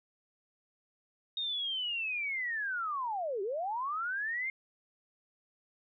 sine linear two-way sweep, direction down then up, 3729 to 370.8 to 2148 Hz, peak -32 dBFS, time 1.37-4.5 s, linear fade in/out 2 ms, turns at 3.42 s, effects none

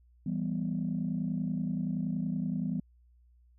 sine chord, E minor, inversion none, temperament equal with one note detuned, 165.58 / 196 / 246.9 Hz, E3 / G3 / B3, +8 / 0 / 0 cents, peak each -33 / -33 / -34 dBFS, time 0.26-2.8 s, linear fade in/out 5 ms, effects tanh soft clip ceiling -22 dBFS + added 60 Hz sine -59 dBFS peak until 3.58 s

